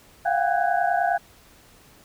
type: tone cluster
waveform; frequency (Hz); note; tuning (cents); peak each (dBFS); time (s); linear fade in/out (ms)
sine; 693 / 723 / 792 / 1502 / 1646; F5 / F#5 / G5 / F#6 / G#6; -14 / -40 / +18 / +26 / -16; -23 / -25 / -25 / -30 / -32; 0.25-1.18; 10
effects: pink hiss -53 dBFS RMS until 2.04 s